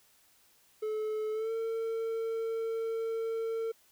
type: tone with pitch glide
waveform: triangle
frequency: 431.6 to 452 Hz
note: A4 to A4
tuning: -33 to +47 cents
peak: -29 dBFS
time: 0.82-3.72 s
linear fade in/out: 10 ms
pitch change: +80 cents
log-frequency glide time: 1.32-1.52 s
effects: white hiss -65 dBFS RMS until 3.91 s